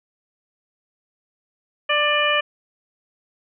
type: harmonic tone with a mistuned harmonic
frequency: 591 Hz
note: D5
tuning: 11 cents sharp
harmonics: 1 / 2 / 3 / 4 / 5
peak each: -23 / -23 / -23 / -23 / -23 dBFS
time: 1.89-2.41 s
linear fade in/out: 10 ms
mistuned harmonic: 4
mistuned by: +33 cents
effects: none